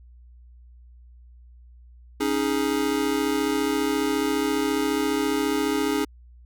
square chord, C# suspended second, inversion none, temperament just, 277.2 / 311.8 / 415.8 Hz, C#4 / D#4 / G#4, 0 / +4 / +2 cents, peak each -27 dBFS, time 2.2-6.05 s, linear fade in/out 10 ms, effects added 60 Hz sine -46 dBFS peak until 6.45 s

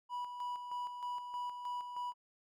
triangle tone with tremolo, 980 Hz, B5, 14 cents flat, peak -35 dBFS, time 0.09-2.14 s, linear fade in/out 50 ms, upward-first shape square, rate 3.2 Hz, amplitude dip 50%, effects none

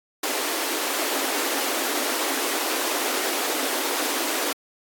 pink high-pass noise, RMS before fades -26 dBFS, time 0.23-4.53 s, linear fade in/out 5 ms, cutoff 260 Hz, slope 96 dB/octave, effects AAC 64 kbps

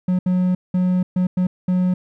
triangle tone bursts at uneven times, 182.2 Hz, F#3, 26 cents flat, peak -13 dBFS, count 6, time 0.08-0.19 / 0.26-0.55 / 0.74-1.03 / 1.16-1.27 / 1.37-1.47 / 1.68-1.94 s, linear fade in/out 5 ms, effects none

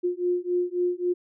sine beating tone pair, 354.1 / 357.8 Hz, F4 / F4, +24 / +42 cents, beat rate 3.7 Hz, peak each -26 / -26 dBFS, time 0.03-1.14 s, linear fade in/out 20 ms, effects none

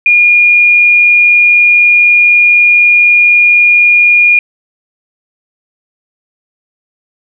sine tone, 2428 Hz, D#7, 43 cents flat, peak -3 dBFS, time 0.06-4.39 s, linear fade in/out 2 ms, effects none

